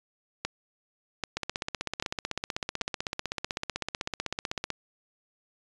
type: two click trains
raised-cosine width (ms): 0.2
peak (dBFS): -12 / -13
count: 4 / 54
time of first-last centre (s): 0.45-2.812 / 1.37-4.703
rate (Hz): 1.27 / 15.9
effects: resampled to 22050 Hz